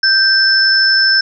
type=tone pair together; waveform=sine; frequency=1568 / 5278 Hz; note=G6 / E8; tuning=0 / +1 cents; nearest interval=octave + major sixth; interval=2101 cents; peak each=-11 dBFS; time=0.03-1.21 s; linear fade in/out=5 ms; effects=none